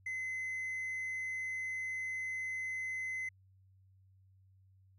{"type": "tone with hard clipping", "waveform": "sine", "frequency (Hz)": 2046, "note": "C7", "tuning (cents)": -39, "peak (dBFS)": -37, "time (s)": [0.06, 3.29], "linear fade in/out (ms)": 5, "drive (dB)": 2, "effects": ["added 95 Hz sine -62 dBFS peak until 4.98 s"]}